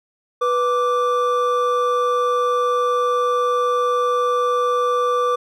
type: tone pair together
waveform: triangle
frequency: 492.2 / 1172 Hz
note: B4 / D6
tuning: -6 / -4 cents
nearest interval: octave + minor third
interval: 1502 cents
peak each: -17 dBFS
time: 0.41-5.36 s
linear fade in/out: 10 ms
effects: none